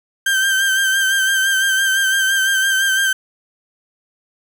35% pulse tone with vibrato, 1568 Hz, G6, in tune, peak -12 dBFS, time 0.26-3.13 s, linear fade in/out 5 ms, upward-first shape sine, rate 5.9 Hz, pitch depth 34 cents each way, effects none

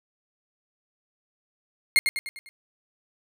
35% pulse tone with echo, 2137 Hz, C7, 36 cents sharp, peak -13 dBFS, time 1.96-1.99 s, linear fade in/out 0 ms, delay 100 ms, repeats 5, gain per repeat -6 dB, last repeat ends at 2.49 s, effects none

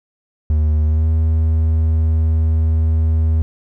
triangle tone with pitch glide, 76.7 to 79.77 Hz, D#2 to D#2, -24 to +44 cents, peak -10 dBFS, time 0.5-3.42 s, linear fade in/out 0 ms, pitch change +68 cents, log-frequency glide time 0.83-1.08 s, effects none

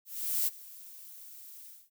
violet noise with ADSR envelope, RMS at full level -28 dBFS, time 0.05-1.9 s, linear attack 420 ms, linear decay 25 ms, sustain -21 dB, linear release 230 ms, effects none

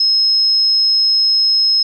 sine tone, 5160 Hz, E8, 38 cents flat, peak -10 dBFS, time 0-1.83 s, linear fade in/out 5 ms, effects none

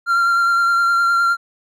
triangle tone with vibrato, 1380 Hz, F6, 21 cents flat, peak -11 dBFS, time 0.06-1.37 s, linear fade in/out 50 ms, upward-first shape triangle, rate 9.7 Hz, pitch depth 22 cents each way, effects none

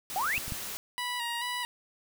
white noise, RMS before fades -38 dBFS, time 0.1-0.77 s, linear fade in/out 0 ms
sine exponential sweep, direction up, 714 to 2794 Hz, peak -27 dBFS, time 0.16-0.38 s, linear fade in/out 0 ms
clicks, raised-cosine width 5 ms, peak -30 / -30 / -23 dBFS, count 3, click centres 0.38 / 0.48 / 0.522 s
15% pulse tone with vibrato, 963 Hz, B5, 44 cents flat, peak -25 dBFS, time 0.98-1.65 s, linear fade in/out 0 ms, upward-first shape square, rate 2.3 Hz, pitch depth 35 cents each way
effects none

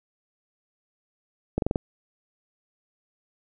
slowing click train, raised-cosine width 2 ms, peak -10 dBFS, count 5, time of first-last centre 1.58-1.758 s, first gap 42 ms, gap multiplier 1.04, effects none

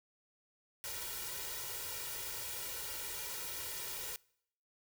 white noise with comb filter, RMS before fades -42 dBFS, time 0.84-4.16 s, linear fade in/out 0 ms, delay 2.1 ms, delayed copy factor +0.95, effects noise-tail reverb RT60 0.7 s tail -24 dB re dry

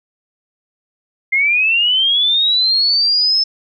sine linear sweep, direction up, 2093 to 5274 Hz, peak -11 dBFS, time 1.32-3.44 s, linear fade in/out 10 ms, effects none

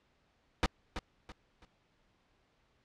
pink noise with echo, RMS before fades -27 dBFS, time 0.63-0.66 s, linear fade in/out 0 ms, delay 330 ms, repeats 3, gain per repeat -10 dB, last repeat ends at 1.65 s, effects pink hiss -72 dBFS RMS until 2.84 s + low-pass 4000 Hz 12 dB/octave

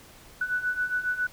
sine beating tone pair, 1480 / 1487.3 Hz, F#6 / F#6, 0 / +9 cents, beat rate 7.3 Hz, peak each -31 / -27 dBFS, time 0.41-1.27 s, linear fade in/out 5 ms, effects pink hiss -51 dBFS RMS until 1.32 s

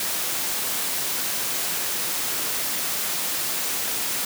white high-pass noise, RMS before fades -26 dBFS, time 0-4.25 s, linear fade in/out 2 ms, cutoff 130 Hz, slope 12 dB/octave, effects none

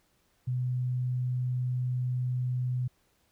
sine tone, 125.6 Hz, B2, 30 cents sharp, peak -27 dBFS, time 0.47-2.88 s, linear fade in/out 10 ms, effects pink hiss -70 dBFS RMS until 3.31 s

